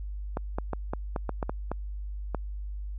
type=clicks; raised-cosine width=1 ms; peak=-16 dBFS; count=10; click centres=0.371 / 0.585 / 0.733 / 0.935 / 1.162 / 1.293 / 1.428 / 1.495 / 1.716 / 2.347 s; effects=added 50 Hz sine -33 dBFS peak until 2.98 s